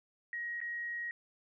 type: tone with dropouts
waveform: sine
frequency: 1891 Hz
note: A#6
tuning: 24 cents sharp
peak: -36 dBFS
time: 0.33-1.11 s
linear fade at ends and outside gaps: 1 ms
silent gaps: 0.604-0.614 s
effects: none